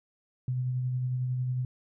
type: tone with tremolo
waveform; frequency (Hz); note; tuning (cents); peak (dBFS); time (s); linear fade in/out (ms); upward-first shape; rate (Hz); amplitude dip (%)
sine; 126.6; B2; +43; -26; 0.48-1.65; 2; sine; 11; 25
effects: none